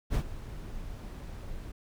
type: noise with ADSR envelope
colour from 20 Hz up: brown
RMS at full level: -25 dBFS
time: 0.1-1.72 s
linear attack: 50 ms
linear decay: 78 ms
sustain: -15 dB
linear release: 8 ms
effects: none